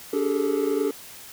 triangle tone cluster, 287.7 / 392 / 421.3 / 443.1 Hz, D4 / G4 / G#4 / A4, -36 / 0 / +25 / +12 cents, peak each -25 dBFS, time 0.13-0.91 s, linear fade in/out 5 ms, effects white hiss -43 dBFS RMS until 1.32 s

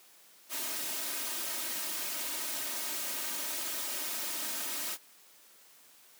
white noise with comb filter, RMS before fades -36 dBFS, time 0.49-4.98 s, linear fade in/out 50 ms, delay 3.2 ms, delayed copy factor +0.65, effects white hiss -59 dBFS RMS until 6.19 s + high-pass 200 Hz 12 dB/octave

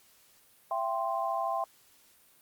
sine chord, C major, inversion first, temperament equal with one note detuned, 670.8 / 784 / 1046.5 Hz, E5 / G5 / C6, +30 / 0 / 0 cents, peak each -33 dBFS, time 0.71-1.64 s, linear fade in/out 2 ms, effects white hiss -62 dBFS RMS until 2.41 s + Opus 48 kbps

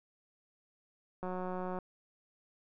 click train, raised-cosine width 1 ms, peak -26 dBFS, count 103, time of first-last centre 1.23-1.787 s, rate 183 Hz, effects none

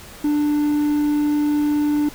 triangle tone with quantisation, 295.8 Hz, D4, 13 cents sharp, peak -14 dBFS, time 0.24-2.09 s, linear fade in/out 5 ms, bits 7, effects pink hiss -40 dBFS RMS until 2.14 s

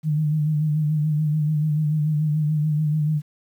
sine tone with vibrato, 152.3 Hz, D#3, 37 cents flat, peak -18 dBFS, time 0.03-3.22 s, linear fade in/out 50 ms, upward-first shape sine, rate 6.9 Hz, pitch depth 45 cents each way, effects 9-bit

